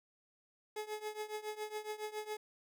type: tone with tremolo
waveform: 30% pulse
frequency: 426 Hz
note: G#4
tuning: 44 cents sharp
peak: -34 dBFS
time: 0.76-2.37 s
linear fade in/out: 5 ms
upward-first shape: triangle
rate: 7.2 Hz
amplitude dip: 90%
effects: none